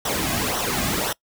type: noise with flanger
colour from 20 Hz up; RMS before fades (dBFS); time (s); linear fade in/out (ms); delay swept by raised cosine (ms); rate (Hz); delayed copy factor
pink; -24; 0.05-1.13; 5; 0.42 to 2.22; 1.9; -0.7
effects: noise-tail reverb RT60 0.1 s tail -23 dB re dry